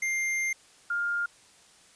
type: tone pair in turn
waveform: square / sine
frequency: 2100 / 1407.7 Hz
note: C7 / F6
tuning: +6 / +13 cents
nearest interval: perfect fifth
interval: 693 cents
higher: first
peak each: -27 / -26 dBFS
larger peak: second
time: 0.02-0.53 / 0.9-1.26 s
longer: first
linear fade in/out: 5 ms
effects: white hiss -57 dBFS RMS until 1.95 s + resampled to 22050 Hz